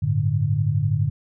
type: chord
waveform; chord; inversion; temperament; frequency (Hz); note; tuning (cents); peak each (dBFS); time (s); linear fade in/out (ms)
sine; G suspended second; none; equal; 98 / 110 / 146.83; G2 / A2 / D3; 0 / 0 / 0; -24 / -22 / -22; 0.02-1.1; 10
effects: none